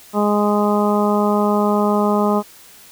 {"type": "harmonic tone", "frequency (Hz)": 207.3, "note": "G#3", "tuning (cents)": -3, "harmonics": [1, 2, 3, 4, 5, 6], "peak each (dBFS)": [-17, -20, -22, -23, -24, -25], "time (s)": [0.13, 2.43], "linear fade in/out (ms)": 50, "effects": ["white hiss -44 dBFS RMS until 2.91 s"]}